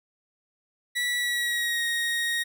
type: tone with pitch glide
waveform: 30% pulse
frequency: 1949 to 1873.9 Hz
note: B6 to A#6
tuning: -23 to +9 cents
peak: -22 dBFS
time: 0.95-2.44 s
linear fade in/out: 20 ms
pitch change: -68 cents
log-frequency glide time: 1.18-1.83 s
effects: none